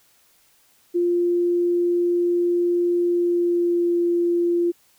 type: tone with pitch glide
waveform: sine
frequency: 349.2 to 345.6 Hz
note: F4 to F4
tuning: 0 to -18 cents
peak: -17 dBFS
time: 0.94-4.72 s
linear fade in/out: 20 ms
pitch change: -18 cents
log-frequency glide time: 3.03-3.99 s
effects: white hiss -59 dBFS RMS until 4.98 s